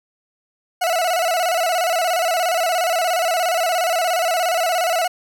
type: tone with vibrato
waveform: 40% pulse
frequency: 692 Hz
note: F5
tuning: 16 cents flat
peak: -16 dBFS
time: 0.81-5.08 s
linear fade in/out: 10 ms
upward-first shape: square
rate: 17 Hz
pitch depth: 86 cents each way
effects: none